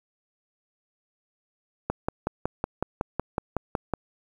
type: click train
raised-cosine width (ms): 1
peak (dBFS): -11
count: 12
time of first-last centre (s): 1.9-3.937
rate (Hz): 5.4
effects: 8-bit